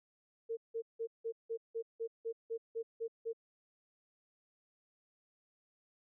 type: tone bursts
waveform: sine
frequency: 455.7 Hz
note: A#4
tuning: 39 cents flat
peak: -35 dBFS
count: 12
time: 0.49-3.332 s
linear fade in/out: 20 ms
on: 81 ms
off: 170 ms
effects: none